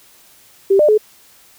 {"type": "tone with pitch steps", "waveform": "sine", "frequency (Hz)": [391.2, 600, 426.9], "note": ["G4", "D5", "G#4"], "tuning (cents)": [-4, 37, 48], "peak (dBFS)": -8, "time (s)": [0.7, 0.979], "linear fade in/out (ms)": 10, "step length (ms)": 93, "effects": ["white hiss -48 dBFS RMS until 1.58 s"]}